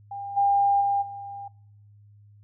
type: tone with level steps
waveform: sine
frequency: 801 Hz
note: G5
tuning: 37 cents sharp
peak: -32 / -18 / -21 / -35 dBFS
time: 0.11-1.48 s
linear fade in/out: 5 ms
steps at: 0.36 / 0.8 / 1.01 s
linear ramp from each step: 20 ms
effects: noise-tail reverb RT60 0.7 s tail -24 dB re dry + added 103 Hz sine -50 dBFS peak until 2.43 s